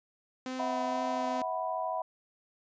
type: tone with vibrato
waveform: sawtooth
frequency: 256.6 Hz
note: C4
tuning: 34 cents flat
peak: -31 dBFS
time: 0.46-1.42 s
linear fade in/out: 2 ms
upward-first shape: triangle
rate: 2.1 Hz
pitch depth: 11 cents each way
type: chord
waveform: sine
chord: E suspended second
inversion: none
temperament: equal with one note detuned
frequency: 646.8 / 740 / 987.8 Hz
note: E5 / F#5 / B5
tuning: -33 / 0 / 0 cents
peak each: -35 dBFS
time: 0.59-2.02 s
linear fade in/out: 5 ms
effects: resampled to 16000 Hz